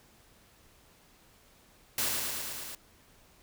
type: noise with echo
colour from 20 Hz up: white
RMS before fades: -30 dBFS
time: 1.98-2.09 s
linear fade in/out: 2 ms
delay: 110 ms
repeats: 6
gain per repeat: -2 dB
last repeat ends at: 2.75 s
effects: pink hiss -61 dBFS RMS until 3.42 s